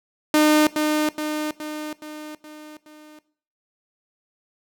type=tone with echo; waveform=sawtooth; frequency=304.3 Hz; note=D#4; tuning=38 cents flat; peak=-10 dBFS; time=0.34-0.67 s; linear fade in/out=2 ms; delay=420 ms; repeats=6; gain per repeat=-5 dB; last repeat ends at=3.19 s; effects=noise-tail reverb RT60 0.5 s tail -18 dB re dry